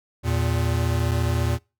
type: tone pair together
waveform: square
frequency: 82.03 / 116.54 Hz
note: E2 / A#2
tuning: -8 / 0 cents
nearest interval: tritone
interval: 608 cents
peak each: -24 / -24 dBFS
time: 0.23-1.59 s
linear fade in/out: 50 ms
effects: noise-tail reverb RT60 0.3 s tail -26 dB re dry